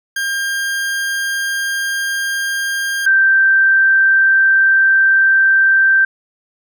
40% pulse / sine tone pair in turn, 1603 / 1565.5 Hz, G6 / G6, +38 / -3 cents, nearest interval unison, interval 41 cents, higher first, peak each -16 / -8 dBFS, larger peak second, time 0.16-3.06 / 3.06-6.05 s, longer second, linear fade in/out 5 ms, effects none

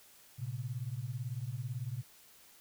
sine beating tone pair, 114.1 / 132.1 Hz, A#2 / C3, -37 / +17 cents, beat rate 18 Hz, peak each -39 / -39 dBFS, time 0.38-2.03 s, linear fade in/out 20 ms, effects white hiss -60 dBFS RMS until 2.6 s

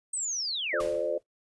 sine linear sweep, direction down, 8430 to 1077 Hz, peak -29 dBFS, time 0.13-0.81 s, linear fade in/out 5 ms
sine chord, D minor seventh, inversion first, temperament equal with one note detuned, 349.2 / 440 / 523.3 / 599 Hz, F4 / A4 / C5 / D5, 0 / 0 / 0 / +34 cents, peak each -36 / -34 / -31 / -30 dBFS, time 0.73-1.18 s, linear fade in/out 5 ms
pink noise with exponential decay, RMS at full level -38 dBFS, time 0.8-1.23 s, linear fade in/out 2 ms, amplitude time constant 92 ms
effects noise-tail reverb RT60 0.1 s tail -18 dB re dry + resampled to 24000 Hz

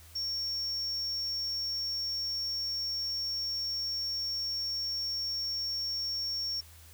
triangle tone, 5500 Hz, F8, 27 cents flat, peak -30 dBFS, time 0.15-6.61 s, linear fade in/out 10 ms, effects added 81 Hz sine -53 dBFS peak until 6.93 s + white hiss -56 dBFS RMS until 6.93 s

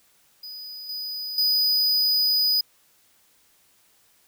square tone with level steps, 4968 Hz, D#8, 3 cents flat, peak -36 / -30 / -19 dBFS, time 0.43-2.61 s, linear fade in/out 5 ms, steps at 0.89 / 1.38 s, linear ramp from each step 2 ms, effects white hiss -61 dBFS RMS until 4.27 s

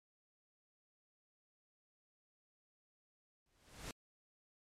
pink noise with exponential growth, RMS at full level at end -43 dBFS, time 3.46-3.91 s, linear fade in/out 1 ms, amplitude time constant 96 ms, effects low-pass 10000 Hz 12 dB/octave + MP3 64 kbps

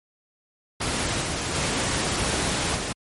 pink noise with level steps, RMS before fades -25 / -27 / -24 / -28 dBFS, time 0.8-2.93 s, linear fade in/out 10 ms, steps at 1.21 / 1.54 / 2.75 s, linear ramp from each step 10 ms, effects high-pass 60 Hz 12 dB/octave + MP3 48 kbps

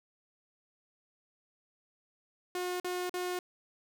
sawtooth tone bursts, 360.4 Hz, F#4, 45 cents flat, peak -29 dBFS, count 3, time 2.55-3.39 s, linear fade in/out 2 ms, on 250 ms, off 45 ms, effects none

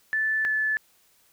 sine tone pair in turn, 1752 / 1735.9 Hz, A6 / A6, -8 / -24 cents, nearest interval unison, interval 16 cents, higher first, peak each -22 dBFS, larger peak neither, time 0.13-0.45 / 0.45-0.77 s, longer neither, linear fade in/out 0 ms, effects white hiss -62 dBFS RMS until 1.32 s

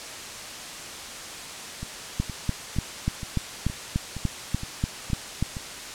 two click trains, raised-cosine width 5 ms, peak -21 / -11 dBFS, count 9 / 12, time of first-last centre 1.83-5.568 / 2.2-5.426 s, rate 2.14 / 3.41 Hz, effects white hiss -37 dBFS RMS until 5.94 s + low-pass 8000 Hz 12 dB/octave

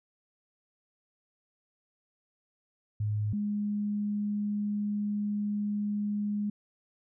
sine tone pair in turn, 105.4 / 206.9 Hz, G#2 / G#3, +26 / -6 cents, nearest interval octave, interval 1168 cents, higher second, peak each -27 / -28 dBFS, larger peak first, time 3-3.33 / 3.33-6.5 s, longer second, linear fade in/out 5 ms, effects none

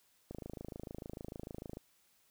click train, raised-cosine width 2 ms, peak -30 dBFS, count 40, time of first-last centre 0.31-1.771 s, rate 26.7 Hz, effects white hiss -71 dBFS RMS until 2.3 s

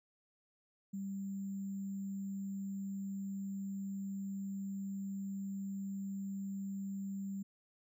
sine tone with sample-and-hold, 196 Hz, G3, in tune, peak -38 dBFS, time 0.93-7.43 s, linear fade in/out 10 ms, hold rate 7350 Hz, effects none

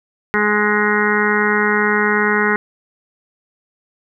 harmonic tone, 209.3 Hz, G#3, 14 cents sharp, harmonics 1 / 2 / 4 / 5 / 6 / 7 / 8 / 9 / 10, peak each -21 / -19 / -25 / -24 / -25 / -20 / -27 / -19 / -27 dBFS, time 0.34-2.56 s, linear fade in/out 0 ms, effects none

